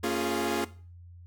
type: chord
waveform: sawtooth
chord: Bb minor seventh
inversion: none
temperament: equal with one note detuned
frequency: 227.8 / 277.2 / 349.2 / 415.3 Hz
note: Bb3 / Db4 / F4 / Ab4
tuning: -40 / 0 / 0 / 0 cents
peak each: -29 / -30 / -27 / -29 dBFS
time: 0.03-0.65 s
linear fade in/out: 10 ms
effects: noise-tail reverb RT60 0.4 s tail -17 dB re dry + added 87 Hz sine -46 dBFS peak until 1.26 s